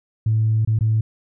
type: tone with dropouts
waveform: sine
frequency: 110 Hz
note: A2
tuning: in tune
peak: -14 dBFS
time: 0.26-1.01 s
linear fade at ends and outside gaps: 5 ms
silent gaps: 0.65-0.674 / 0.789-0.808 s
effects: tanh soft clip ceiling -10 dBFS